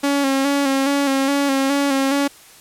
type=tone with vibrato; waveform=sawtooth; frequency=276.1 Hz; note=C#4; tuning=7 cents flat; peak=-12 dBFS; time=0.03-2.28 s; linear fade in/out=10 ms; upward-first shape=square; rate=2.4 Hz; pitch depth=36 cents each way; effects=white hiss -45 dBFS RMS until 2.6 s + low-pass 12000 Hz 12 dB/octave